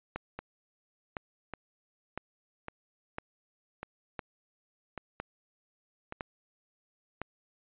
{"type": "two click trains", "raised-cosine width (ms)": 0.5, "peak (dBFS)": [-20, -23], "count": [8, 6], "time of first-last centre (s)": [[0.16, 7.216], [0.39, 6.124]], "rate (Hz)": [0.992, 0.872], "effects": ["resampled to 8000 Hz"]}